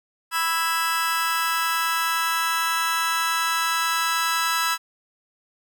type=chord; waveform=sawtooth; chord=E major; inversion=second; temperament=just; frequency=988.9 / 1318.5 / 1648.1 Hz; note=B5 / E6 / G#6; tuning=+2 / 0 / -14 cents; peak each=-23 / -20 / -24 dBFS; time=0.31-4.78 s; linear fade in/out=50 ms; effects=none